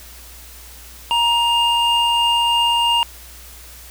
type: tone pair together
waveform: triangle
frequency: 941 / 2820 Hz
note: A#5 / F7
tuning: +16 / +16 cents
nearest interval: octave + perfect fifth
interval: 1900 cents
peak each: -15 / -15 dBFS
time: 1.11-3.03 s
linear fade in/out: 0 ms
effects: added 60 Hz sine -41 dBFS peak until 3.9 s + white hiss -41 dBFS RMS until 3.9 s